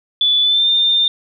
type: tone with pitch glide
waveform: sine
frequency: 3466 to 3607 Hz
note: A7 to A7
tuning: -27 to +42 cents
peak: -11 dBFS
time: 0.21-1.08 s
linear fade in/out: 2 ms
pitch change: +69 cents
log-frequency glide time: 0.42-0.67 s
effects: none